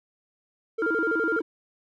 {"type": "tone with vibrato", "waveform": "triangle", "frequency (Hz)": 381.6, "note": "G4", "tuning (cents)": -47, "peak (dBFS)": -23, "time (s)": [0.78, 1.42], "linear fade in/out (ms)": 10, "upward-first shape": "square", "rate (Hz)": 12, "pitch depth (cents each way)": 280}
{"type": "tone", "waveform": "sine", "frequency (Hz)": 1396.9, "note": "F6", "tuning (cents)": 0, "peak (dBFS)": -25, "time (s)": [0.82, 1.39], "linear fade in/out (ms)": 2}
{"effects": []}